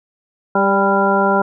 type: harmonic tone with a mistuned harmonic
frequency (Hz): 197.7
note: G3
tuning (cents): +15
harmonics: 1 / 2 / 3 / 4 / 5 / 7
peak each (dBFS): -19 / -19 / -19 / -19 / -19 / -19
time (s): 0.55-1.42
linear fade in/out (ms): 5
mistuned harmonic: 3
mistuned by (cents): -21
effects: none